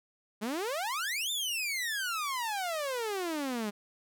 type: exponential two-way sweep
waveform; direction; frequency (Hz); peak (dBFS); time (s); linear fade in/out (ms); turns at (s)
sawtooth; up then down; 200.2 to 3644 to 200.2; -28; 0.41-3.71; 20; 1.31
effects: none